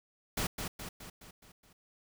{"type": "noise with echo", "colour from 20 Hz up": "pink", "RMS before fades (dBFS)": -33, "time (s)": [0.37, 0.47], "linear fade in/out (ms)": 5, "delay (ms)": 210, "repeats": 6, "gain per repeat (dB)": -5, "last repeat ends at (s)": 1.73, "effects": []}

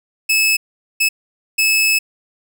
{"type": "tone bursts at uneven times", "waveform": "sawtooth", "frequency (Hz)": 2600, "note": "E7", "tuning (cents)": -24, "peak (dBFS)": -9, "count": 3, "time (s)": [[0.29, 0.57], [1, 1.09], [1.58, 1.99]], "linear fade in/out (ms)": 10, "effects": []}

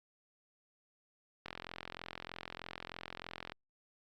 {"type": "click train", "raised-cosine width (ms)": 0.3, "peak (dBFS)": -26, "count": 90, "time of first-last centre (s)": [1.46, 3.52], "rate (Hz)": 43.2, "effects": ["Opus 48 kbps"]}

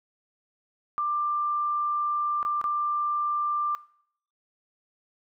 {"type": "tone with dropouts", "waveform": "sine", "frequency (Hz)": 1186, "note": "D6", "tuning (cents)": 17, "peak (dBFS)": -24, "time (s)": [0.98, 3.75], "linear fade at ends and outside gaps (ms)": 0, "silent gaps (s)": [[2.429, 2.45], [2.614, 2.641]], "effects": ["noise-tail reverb RT60 0.6 s tail -19 dB re dry"]}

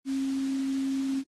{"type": "tone in noise", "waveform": "sine", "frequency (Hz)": 269.5, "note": "C#4", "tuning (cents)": -49, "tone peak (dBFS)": -26, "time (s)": [0.05, 1.24], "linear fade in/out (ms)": 50, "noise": "white", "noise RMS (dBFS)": -44, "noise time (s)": [0.05, 1.24], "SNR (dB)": 15, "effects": ["low-pass 7000 Hz 12 dB/octave", "AAC 32 kbps"]}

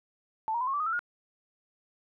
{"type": "tone with pitch steps", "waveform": "sine", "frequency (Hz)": [880, 943.2, 1010.9, 1083.4, 1161.2, 1244.5, 1333.8, 1429.6], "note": ["A5", "A#5", "B5", "C#6", "D6", "D#6", "E6", "F6"], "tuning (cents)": [0, 20, 40, -40, -20, 0, 20, 40], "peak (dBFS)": -27, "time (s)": [0.48, 0.992], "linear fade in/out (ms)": 0, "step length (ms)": 64, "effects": []}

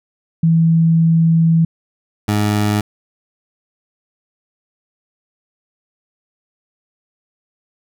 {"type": "tone pair in turn", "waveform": ["sine", "20% pulse"], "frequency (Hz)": [164.1, 104.55], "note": ["E3", "G#2"], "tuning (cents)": [-8, 12], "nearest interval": "minor sixth", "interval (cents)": 780, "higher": "first", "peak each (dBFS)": -9, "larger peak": "neither", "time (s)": [[0.43, 1.65], [2.28, 2.81]], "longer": "first", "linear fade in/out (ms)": 5, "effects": []}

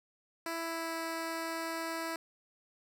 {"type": "tone with pitch glide", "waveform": "10% pulse", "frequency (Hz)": [331.2, 328.2], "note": ["E4", "E4"], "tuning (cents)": [8, -8], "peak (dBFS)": -27, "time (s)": [0.46, 2.16], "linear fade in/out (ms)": 2, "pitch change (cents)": -16, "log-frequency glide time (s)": [0.59, 0.95], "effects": []}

